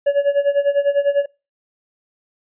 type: tone with tremolo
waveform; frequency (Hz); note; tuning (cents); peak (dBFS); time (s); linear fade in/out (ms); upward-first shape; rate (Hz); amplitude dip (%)
triangle; 567; C#5; +39; -9; 0.06-1.26; 10; sine; 10; 85
effects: noise-tail reverb RT60 0.3 s tail -25 dB re dry + resampled to 8000 Hz